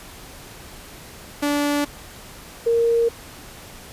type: tone pair in turn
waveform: sawtooth / sine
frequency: 290 / 464.9 Hz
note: D4 / A#4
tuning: -22 / -5 cents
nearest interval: minor sixth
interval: 817 cents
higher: second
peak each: -15 dBFS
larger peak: neither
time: 1.42-1.85 / 2.66-3.09 s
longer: neither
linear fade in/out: 10 ms
effects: pink hiss -41 dBFS RMS until 3.92 s + resampled to 32000 Hz